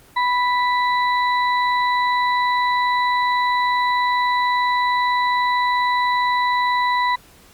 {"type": "harmonic tone", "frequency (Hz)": 987.8, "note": "B5", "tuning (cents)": 0, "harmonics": [1, 2, 4], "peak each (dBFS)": [-17, -23, -29], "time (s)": [0.16, 7.16], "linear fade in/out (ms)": 10, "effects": ["pink hiss -49 dBFS RMS until 7.53 s", "Opus 32 kbps"]}